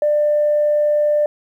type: tone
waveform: sine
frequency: 595 Hz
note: D5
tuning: 22 cents sharp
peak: -12 dBFS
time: 0.02-1.26 s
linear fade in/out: 2 ms
effects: tanh soft clip ceiling -8 dBFS + 9-bit